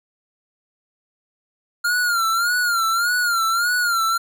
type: tone with vibrato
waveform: square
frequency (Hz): 1400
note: F6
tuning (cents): +4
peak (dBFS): -18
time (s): 1.84-4.18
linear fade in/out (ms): 10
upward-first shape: sine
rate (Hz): 1.7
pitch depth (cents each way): 91
effects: none